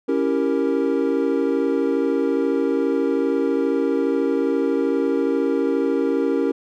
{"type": "chord", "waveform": "triangle", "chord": "C# diminished seventh", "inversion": "none", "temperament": "equal", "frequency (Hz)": [277.2, 329.6, 392, 466.2], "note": ["C#4", "E4", "G4", "Bb4"], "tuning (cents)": [0, 0, 0, 0], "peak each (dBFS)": [-20, -23, -22, -21], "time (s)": [0.08, 6.52], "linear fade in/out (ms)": 10, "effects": []}